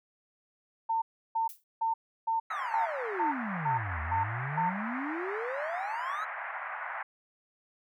sine tone bursts, 903 Hz, A5, 45 cents sharp, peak -26 dBFS, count 9, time 0.89-4.7 s, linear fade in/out 10 ms, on 130 ms, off 330 ms
violet noise with exponential decay, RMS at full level -40 dBFS, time 1.49-1.64 s, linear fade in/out 2 ms, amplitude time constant 32 ms
white band-pass noise, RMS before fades -38 dBFS, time 2.5-7.03 s, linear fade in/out 5 ms, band 670 to 2000 Hz, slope 48 dB/octave
triangle exponential two-way sweep, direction down then up, 1335 to 75.8 to 1335 Hz, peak -32 dBFS, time 2.5-6.25 s, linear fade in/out 10 ms, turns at 4.01 s
effects none

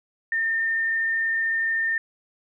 sine tone with frequency modulation, 1812 Hz, A#6, 50 cents flat, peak -21 dBFS, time 0.32-1.98 s, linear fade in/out 2 ms, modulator 34.8 Hz, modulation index 0.34, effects none

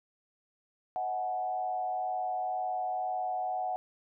sine tone with frequency modulation, 740 Hz, F#5, in tune, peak -30 dBFS, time 0.96-3.76 s, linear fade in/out 0 ms, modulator 102 Hz, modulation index 0.66, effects none

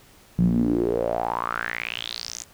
sawtooth tone with band-pass filter sweep, 58.1 Hz, A#1, 5 cents flat, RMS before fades -25 dBFS, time 0.38-2.44 s, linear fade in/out 10 ms, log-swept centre 160 to 7100 Hz, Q 6.6, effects pink hiss -53 dBFS RMS until 2.53 s

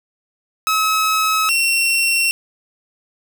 sawtooth tone pair in turn, 1285 / 2723 Hz, E6 / F7, -45 / -44 cents, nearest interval octave + minor second, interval 1301 cents, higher second, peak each -11 dBFS, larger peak neither, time 0.67-1.49 / 1.49-2.31 s, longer neither, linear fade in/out 0 ms, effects none

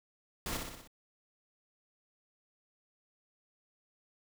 pink noise with echo, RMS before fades -37 dBFS, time 0.46-0.57 s, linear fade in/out 2 ms, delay 61 ms, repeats 5, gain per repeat -4 dB, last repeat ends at 0.875 s, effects none

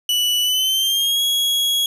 40% pulse tone with pitch glide, 2960 to 3322 Hz, F#7 to G#7, 0 to 0 cents, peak -15 dBFS, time 0.09-1.86 s, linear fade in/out 2 ms, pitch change +200 cents, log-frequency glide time 0.42-1.22 s, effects none

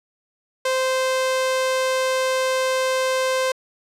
sawtooth tone, 520 Hz, C5, 11 cents flat, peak -15 dBFS, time 0.65-3.52 s, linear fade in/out 5 ms, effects low-pass 10000 Hz 12 dB/octave

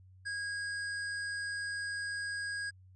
square tone, 1639 Hz, G#6, 23 cents flat, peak -36 dBFS, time 0.25-2.71 s, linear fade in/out 20 ms, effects added 93 Hz sine -55 dBFS peak until 2.95 s + resampled to 22050 Hz

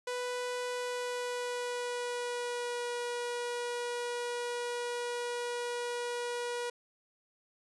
sawtooth tone with pitch glide, 494.3 to 482.7 Hz, B4 to B4, +1 to -40 cents, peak -30 dBFS, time 0.07-6.7 s, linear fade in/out 5 ms, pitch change -41 cents, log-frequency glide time 0.67-2.9 s, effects resampled to 24000 Hz

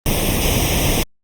pink noise with comb filter, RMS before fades -17 dBFS, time 0.06-1.03 s, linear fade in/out 0 ms, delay 0.34 ms, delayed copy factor +0.8, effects Opus 32 kbps

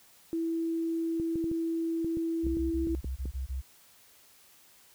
sine tone, 329.6 Hz, E4, in tune, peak -28 dBFS, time 0.33-2.95 s, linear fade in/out 0 ms
clicks, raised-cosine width 3 ms, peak -26 dBFS, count 11, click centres 1.199 / 1.357 / 1.442 / 1.515 / 2.046 / 2.171 / 2.467 / 2.57 / 2.871 / 3.045 / 3.256 s
sine tone bursts, 65.3 Hz, C2, 3 cents flat, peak -31 dBFS, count 8, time 2.43-3.617 s, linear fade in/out 20 ms, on 130 ms, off 21 ms
effects white hiss -59 dBFS RMS until 4.94 s

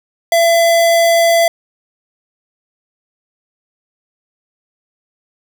square tone, 673 Hz, E5, 36 cents sharp, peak -9 dBFS, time 0.32-1.48 s, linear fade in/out 2 ms, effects none

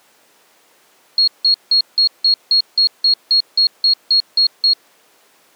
sine tone bursts, 4300 Hz, C8, 47 cents sharp, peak -9 dBFS, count 14, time 1.18-4.734 s, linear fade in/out 2 ms, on 96 ms, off 170 ms, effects pink hiss -52 dBFS RMS until 5.55 s + high-pass 400 Hz 12 dB/octave

